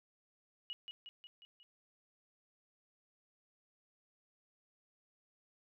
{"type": "tone with echo", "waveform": "sine", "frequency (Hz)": 2904, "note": "F#7", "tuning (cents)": -33, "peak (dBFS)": -40, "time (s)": [0.7, 0.73], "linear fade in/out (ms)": 0, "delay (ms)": 180, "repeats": 5, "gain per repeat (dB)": -4, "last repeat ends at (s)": 1.63, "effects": []}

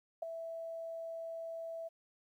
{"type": "tone with ADSR envelope", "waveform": "sine", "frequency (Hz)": 659.3, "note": "E5", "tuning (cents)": 0, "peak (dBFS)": -31, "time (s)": [0.22, 1.89], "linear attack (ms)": 8, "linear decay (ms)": 5, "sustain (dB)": -9, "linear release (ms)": 19, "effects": ["12-bit"]}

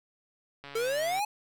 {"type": "click train", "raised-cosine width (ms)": 0.3, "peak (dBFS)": -28, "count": 79, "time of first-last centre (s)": [0.64, 1.193], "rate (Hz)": 141}
{"type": "exponential sweep", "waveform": "square", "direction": "up", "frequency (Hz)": [438.6, 858], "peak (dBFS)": -28, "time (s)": [0.75, 1.25], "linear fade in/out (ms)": 5}
{"effects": []}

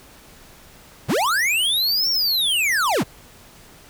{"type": "linear two-way sweep", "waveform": "square", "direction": "up then down", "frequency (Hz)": [66.8, 5588, 66.8], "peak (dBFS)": -18, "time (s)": [1.08, 3.04], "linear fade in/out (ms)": 20, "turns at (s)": 2.1, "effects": ["pink hiss -47 dBFS RMS until 3.89 s"]}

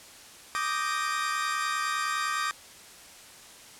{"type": "chord", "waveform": "40% pulse", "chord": "Eb major seventh", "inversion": "third", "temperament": "equal", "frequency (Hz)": [1174.7, 1244.5, 1568, 1864.7], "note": ["D6", "Eb6", "G6", "Bb6"], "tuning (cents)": [0, 0, 0, 0], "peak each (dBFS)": [-30, -32, -34, -34], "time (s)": [0.55, 2.51], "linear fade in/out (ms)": 0, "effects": ["white hiss -49 dBFS RMS until 3.79 s", "low-pass 10000 Hz 12 dB/octave"]}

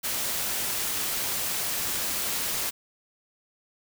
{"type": "noise", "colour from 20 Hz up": "white", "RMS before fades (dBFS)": -29, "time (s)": [0.03, 2.71], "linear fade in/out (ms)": 20, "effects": []}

